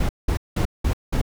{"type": "noise bursts", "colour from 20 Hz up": "brown", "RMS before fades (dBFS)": -20, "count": 5, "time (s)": [0, 1.215], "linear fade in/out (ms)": 5, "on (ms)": 91, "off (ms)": 190, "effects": []}